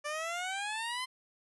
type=exponential sweep; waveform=15% pulse; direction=up; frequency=584 to 1040 Hz; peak=-28 dBFS; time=0.04-1.06 s; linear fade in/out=20 ms; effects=resampled to 24000 Hz